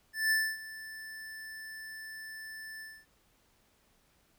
square tone with ADSR envelope, 1760 Hz, A6, in tune, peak -25 dBFS, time 0.13-3.06 s, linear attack 180 ms, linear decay 260 ms, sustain -18 dB, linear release 250 ms, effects pink hiss -69 dBFS RMS until 4.38 s

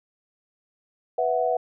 sine chord, B suspended fourth, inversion none, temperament equal, 493.9 / 659.3 / 740 Hz, B4 / E5 / F#5, 0 / 0 / 0 cents, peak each -25 dBFS, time 1.18-1.57 s, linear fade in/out 5 ms, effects none

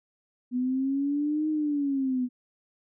sine linear two-way sweep, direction up then down, 245.6 to 311.1 to 245.6 Hz, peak -24 dBFS, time 0.51-2.29 s, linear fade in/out 50 ms, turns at 1.49 s, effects none

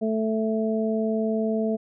harmonic tone, 220 Hz, A3, in tune, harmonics 1 / 2 / 3, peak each -24 / -27 / -29 dBFS, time 0.01-1.77 s, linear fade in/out 20 ms, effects none

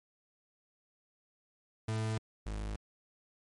40% pulse tone pair in turn, 110 / 52.27 Hz, A2 / G#1, 0 / +12 cents, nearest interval octave + minor second, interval 1288 cents, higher first, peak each -31 / -35 dBFS, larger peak first, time 1.88-2.18 / 2.46-2.76 s, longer neither, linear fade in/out 5 ms, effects MP3 48 kbps

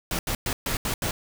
pink noise bursts at uneven times, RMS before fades -27 dBFS, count 6, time 0.11-0.19 / 0.27-0.35 / 0.46-0.53 / 0.66-0.77 / 0.85-0.94 / 1.02-1.11 s, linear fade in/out 2 ms, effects none

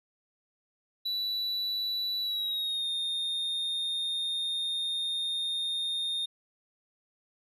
triangle tone with pitch glide, 3951 to 3665 Hz, B7 to A#7, 0 to -30 cents, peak -28 dBFS, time 1.05-6.26 s, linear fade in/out 10 ms, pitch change -130 cents, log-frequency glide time 2.21-2.87 s, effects none

